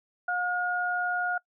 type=tone pair together; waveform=sine; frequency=717.4 / 1434 Hz; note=F5 / F6; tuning=+46 / +45 cents; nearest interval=octave; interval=1199 cents; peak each=-30 / -27 dBFS; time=0.28-1.38 s; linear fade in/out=5 ms; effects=noise-tail reverb RT60 0.1 s tail -25 dB re dry